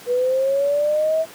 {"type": "linear sweep", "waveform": "sine", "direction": "up", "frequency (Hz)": [483.6, 650], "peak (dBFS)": -16, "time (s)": [0.06, 1.26], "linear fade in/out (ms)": 50, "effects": ["pink hiss -41 dBFS RMS until 1.34 s", "high-pass 200 Hz 12 dB/octave"]}